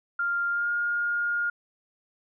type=tone with pitch glide; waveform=sine; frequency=1396.9 to 1419.7 Hz; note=F6 to F6; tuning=0 to +28 cents; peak=-24 dBFS; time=0.19-1.5 s; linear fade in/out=5 ms; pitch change=+28 cents; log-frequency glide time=0.5-0.7 s; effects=none